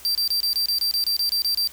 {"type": "tone bursts", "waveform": "45% pulse", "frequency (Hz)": 4699, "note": "D8", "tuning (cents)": 0, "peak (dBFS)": -19, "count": 13, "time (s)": [0.05, 1.674], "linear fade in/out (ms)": 0, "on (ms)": 100, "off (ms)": 27, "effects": ["added 60 Hz sine -53 dBFS peak until 1.72 s", "white hiss -45 dBFS RMS until 1.72 s"]}